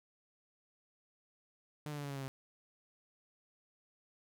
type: tone with pitch steps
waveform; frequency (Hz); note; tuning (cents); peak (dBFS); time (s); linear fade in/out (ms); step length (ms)
sawtooth; 150 / 147.17 / 144.39 / 141.66 / 138.99 / 136.36 / 133.79; D3 / D3 / D3 / C#3 / C#3 / C#3 / C3; +37 / +4 / -29 / +38 / +5 / -28 / +39; -36; 1.86-2.28; 0; 60
effects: none